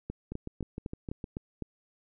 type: two click trains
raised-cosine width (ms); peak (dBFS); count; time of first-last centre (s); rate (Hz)
3; -22 / -24; 7 / 7; 0.1-1.623 / 0.32-1.242; 3.94 / 6.51
effects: none